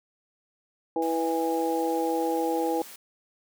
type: harmonic tone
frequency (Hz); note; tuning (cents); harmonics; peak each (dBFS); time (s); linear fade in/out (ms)
163.9; E3; -10; 2 / 3 / 4 / 5; -28 / -28 / -39 / -29; 0.96-2.82; 2
type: high-pass noise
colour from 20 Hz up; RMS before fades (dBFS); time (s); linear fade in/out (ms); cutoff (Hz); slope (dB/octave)
white; -45; 1.02-2.96; 2; 210; 12
effects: none